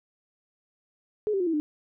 sine tone with pitch steps, 424.3 / 389.1 / 356.8 / 327.2 / 300 Hz, G#4 / G4 / F4 / E4 / D4, +37 / -13 / +37 / -13 / +37 cents, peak -23 dBFS, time 1.27-1.6 s, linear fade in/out 0 ms, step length 66 ms, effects none

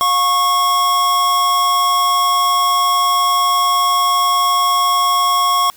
square tone pair together, 711.5 / 1100 Hz, F5 / C#6, +32 / -14 cents, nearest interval minor sixth, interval 754 cents, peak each -24 / -13 dBFS, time 0.01-5.7 s, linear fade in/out 0 ms, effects white hiss -46 dBFS RMS until 5.76 s

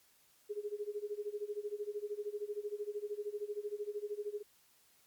sine tone with tremolo, 415.3 Hz, G#4, in tune, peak -34 dBFS, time 0.49-4.43 s, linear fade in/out 20 ms, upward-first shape sine, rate 13 Hz, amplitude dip 90%, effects white hiss -68 dBFS RMS until 5.06 s + MP3 96 kbps

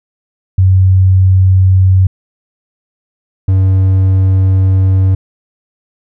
sine / triangle tone pair in turn, 94 / 94.93 Hz, F#2 / F#2, +28 / +45 cents, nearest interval unison, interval 17 cents, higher second, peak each -4 dBFS, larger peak neither, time 0.58-2.07 / 3.48-5.15 s, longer second, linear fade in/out 5 ms, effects none

